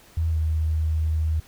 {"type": "tone with pitch glide", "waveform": "sine", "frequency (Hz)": [81.6, 78.87], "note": ["E2", "D#2"], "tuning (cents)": [-17, 24], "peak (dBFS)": -20, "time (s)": [0.17, 1.4], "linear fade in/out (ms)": 5, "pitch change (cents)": -59, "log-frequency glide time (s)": [0.29, 0.37], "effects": ["pink hiss -52 dBFS RMS until 1.47 s"]}